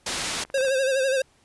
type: low-pass noise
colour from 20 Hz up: white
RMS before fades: -29 dBFS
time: 0.06-0.44 s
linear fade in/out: 5 ms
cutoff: 6900 Hz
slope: 12 dB/octave
type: clicks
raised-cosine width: 0.5 ms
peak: -27 dBFS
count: 11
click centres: 0.199 / 0.234 / 0.286 / 0.333 / 0.388 / 0.45 / 0.501 / 0.578 / 0.608 / 0.65 / 0.683 s
type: tone with vibrato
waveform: square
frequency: 532 Hz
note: C5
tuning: 29 cents sharp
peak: -21 dBFS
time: 0.54-1.22 s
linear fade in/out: 5 ms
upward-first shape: sine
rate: 12 Hz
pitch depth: 58 cents each way
effects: pink hiss -61 dBFS RMS until 1.44 s + resampled to 24000 Hz